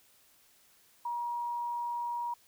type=tone; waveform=sine; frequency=953 Hz; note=A#5; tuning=38 cents sharp; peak=-32 dBFS; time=1.05-2.34 s; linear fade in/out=5 ms; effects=white hiss -64 dBFS RMS until 2.47 s